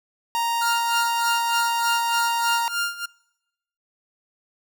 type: tone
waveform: 45% pulse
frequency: 932.3 Hz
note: A#5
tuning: in tune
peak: -21 dBFS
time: 0.35-2.68 s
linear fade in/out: 0 ms
type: tone with tremolo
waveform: sawtooth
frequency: 1401 Hz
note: F6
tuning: 5 cents sharp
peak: -18 dBFS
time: 0.61-3.06 s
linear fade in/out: 10 ms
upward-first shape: sine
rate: 3.3 Hz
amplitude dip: 85%
effects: noise-tail reverb RT60 0.9 s tail -24 dB re dry